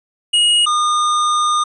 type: tone pair in turn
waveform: square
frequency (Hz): 2883 / 1218.1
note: F#7 / D#6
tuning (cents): -46 / -37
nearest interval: octave + minor third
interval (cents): 1491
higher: first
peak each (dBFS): -11 / -14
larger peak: first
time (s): 0.33-0.66 / 0.66-1.64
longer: second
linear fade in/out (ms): 10
effects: resampled to 22050 Hz